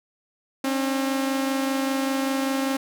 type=tone pair together; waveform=sawtooth; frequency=268.6 / 293.7 Hz; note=C4 / D4; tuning=+46 / 0 cents; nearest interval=major second; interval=154 cents; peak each=-19 / -28 dBFS; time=0.64-2.77 s; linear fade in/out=5 ms; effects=none